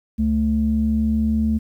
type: tone pair together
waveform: sine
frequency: 73.42 / 220 Hz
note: D2 / A3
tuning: 0 / 0 cents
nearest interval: octave + perfect fifth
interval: 1900 cents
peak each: -21 / -17 dBFS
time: 0.18-1.59 s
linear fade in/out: 20 ms
effects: tanh soft clip ceiling -9 dBFS + 9-bit